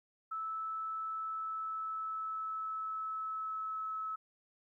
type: tone with pitch glide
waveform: sine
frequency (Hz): 1310 to 1296.5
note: E6 to E6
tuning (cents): -11 to -29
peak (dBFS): -36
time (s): 0.31-4.16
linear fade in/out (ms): 10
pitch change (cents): -18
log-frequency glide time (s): 1.09-4
effects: 13-bit